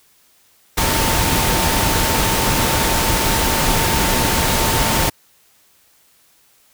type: tone in noise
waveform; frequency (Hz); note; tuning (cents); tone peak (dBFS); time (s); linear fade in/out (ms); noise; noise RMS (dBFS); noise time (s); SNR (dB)
sine; 900; A5; +39; -24; 0.77-5.1; 10; pink; -17; 0.77-5.1; -10
effects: white hiss -55 dBFS RMS until 6.73 s